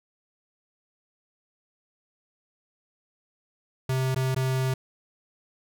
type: tone with dropouts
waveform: square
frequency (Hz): 130.81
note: C3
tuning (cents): 0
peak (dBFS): -24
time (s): 3.89-4.74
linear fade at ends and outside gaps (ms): 5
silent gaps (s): 4.147-4.16 / 4.347-4.362
effects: none